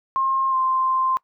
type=tone with pitch glide; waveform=sine; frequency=1067 to 1045.6 Hz; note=C6 to C6; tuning=+34 to -1 cents; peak=-18 dBFS; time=0.16-1.17 s; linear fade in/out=0 ms; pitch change=-35 cents; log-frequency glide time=0.5-0.55 s; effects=noise-tail reverb RT60 0.1 s tail -22 dB re dry